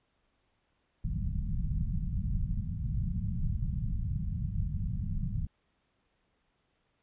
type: low-pass noise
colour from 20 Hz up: pink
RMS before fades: -32 dBFS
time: 1.04-5.47 s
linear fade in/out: 5 ms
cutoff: 190 Hz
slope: 48 dB/octave
effects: pink hiss -75 dBFS RMS until 7.02 s + resampled to 8000 Hz